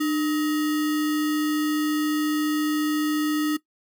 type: tone with sample-and-hold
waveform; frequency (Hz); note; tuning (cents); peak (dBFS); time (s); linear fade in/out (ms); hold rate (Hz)
sine; 302.4; D#4; -49; -20; 0-3.57; 10; 1575
effects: noise-tail reverb RT60 0.1 s tail -17 dB re dry